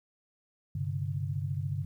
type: chord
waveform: sine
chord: G suspended fourth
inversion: none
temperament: equal with one note detuned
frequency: 98 / 130.81 / 145.15 Hz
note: G2 / C3 / D3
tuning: 0 / 0 / -20 cents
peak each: -34 / -36 / -34 dBFS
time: 0.75-1.85 s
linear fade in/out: 5 ms
effects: 11-bit